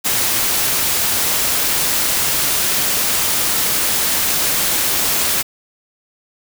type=noise; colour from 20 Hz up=white; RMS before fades=-17 dBFS; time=0.04-5.43 s; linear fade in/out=20 ms; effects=none